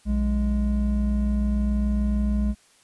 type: tone pair together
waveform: triangle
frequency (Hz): 60.34 / 207.7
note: B1 / G#3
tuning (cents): -40 / 0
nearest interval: octave + major sixth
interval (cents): 2140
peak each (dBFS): -20 / -22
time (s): 0.05-2.55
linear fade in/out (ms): 50
effects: white hiss -58 dBFS RMS until 2.83 s + resampled to 24000 Hz